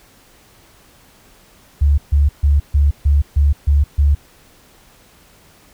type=tone bursts; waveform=sine; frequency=71.8 Hz; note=D2; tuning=39 cents flat; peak=-9 dBFS; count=8; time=1.81-4.15 s; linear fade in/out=10 ms; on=170 ms; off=140 ms; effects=pink hiss -49 dBFS RMS until 5.73 s